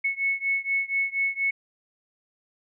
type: beating tone pair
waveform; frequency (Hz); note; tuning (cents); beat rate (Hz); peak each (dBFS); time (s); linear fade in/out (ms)
sine; 2200 / 2204.2; C#7 / C#7; -14 / -10; 4.2; -26 / -27; 0.04-1.51; 10
effects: none

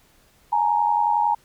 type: tone pair together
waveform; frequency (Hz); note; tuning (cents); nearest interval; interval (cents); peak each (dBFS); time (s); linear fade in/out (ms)
sine; 840 / 931; G#5 / A#5; +19 / -2; major second; 179; -20; 0.52-1.35; 10
effects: pink hiss -58 dBFS RMS until 1.44 s

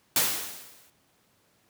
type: noise with exponential decay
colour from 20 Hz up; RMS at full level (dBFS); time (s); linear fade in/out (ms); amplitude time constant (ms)
white; -21; 0.16-0.9; 2; 160
effects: pink hiss -66 dBFS RMS until 1.69 s + high-pass 100 Hz 12 dB/octave

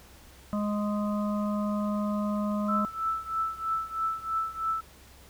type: harmonic tone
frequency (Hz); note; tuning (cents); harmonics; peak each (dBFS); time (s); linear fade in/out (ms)
207.7; G#3; 0; 1 / 3 / 5 / 6; -27 / -35 / -39 / -39; 0.53-2.85; 0
type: tone with tremolo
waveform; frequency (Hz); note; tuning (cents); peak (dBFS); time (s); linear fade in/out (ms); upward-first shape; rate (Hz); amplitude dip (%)
sine; 1318.5; E6; 0; -24; 2.68-4.81; 10; triangle; 3.1; 90
effects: added 65 Hz sine -54 dBFS peak until 5.29 s + pink hiss -54 dBFS RMS until 5.29 s

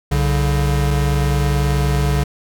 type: tone pair together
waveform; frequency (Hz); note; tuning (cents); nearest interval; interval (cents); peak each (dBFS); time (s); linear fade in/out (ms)
square; 63.9 / 142.21; C2 / C#3; -40 / +45; octave + major second; 1385; -18 / -18; 0.11-2.24; 10
effects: none

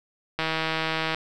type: click train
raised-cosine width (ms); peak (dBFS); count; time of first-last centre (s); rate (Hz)
0.3; -10; 122; 0.39-1.146; 160
effects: none

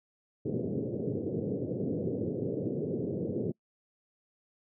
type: band-pass noise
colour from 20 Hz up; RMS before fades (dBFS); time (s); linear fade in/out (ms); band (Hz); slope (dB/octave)
white; -33; 0.45-3.52; 10; 100 to 490; 48
effects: noise-tail reverb RT60 0.1 s tail -24 dB re dry

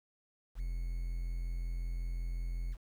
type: tone with quantisation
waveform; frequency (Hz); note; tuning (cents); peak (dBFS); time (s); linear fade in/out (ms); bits
triangle; 42.72; F1; -37; -32; 0.55-2.77; 50; 10
effects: none

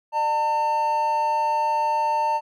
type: tone pair together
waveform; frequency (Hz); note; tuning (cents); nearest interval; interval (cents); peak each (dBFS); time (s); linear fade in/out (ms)
triangle; 601.1 / 900; D5 / A5; +40 / +39; perfect fifth; 699; -27 / -18; 0.12-2.41; 50
effects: none

